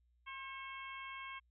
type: harmonic tone with a mistuned harmonic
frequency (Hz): 535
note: C5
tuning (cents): +38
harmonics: 2 / 3 / 4 / 5 / 6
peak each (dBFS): -48 / -54 / -49 / -55 / -56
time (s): 0.26-1.4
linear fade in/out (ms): 20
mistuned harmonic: 4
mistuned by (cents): +45
effects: added 60 Hz sine -70 dBFS peak until 1.5 s